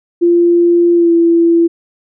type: tone with pitch glide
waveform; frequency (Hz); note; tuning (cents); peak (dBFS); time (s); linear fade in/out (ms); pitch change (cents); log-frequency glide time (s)
sine; 344.9 to 336.6; F4 to E4; -22 to +36; -6; 0.21-1.68; 20; -42; 0.94-1.12
effects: none